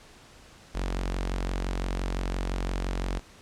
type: tone with notch filter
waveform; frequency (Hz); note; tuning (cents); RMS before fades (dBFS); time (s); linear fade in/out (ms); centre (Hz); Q
sawtooth; 45.84; F#1; -15; -30; 0.74-3.2; 20; 110; 1.1
effects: pink hiss -52 dBFS RMS until 3.41 s + low-pass 8000 Hz 12 dB/octave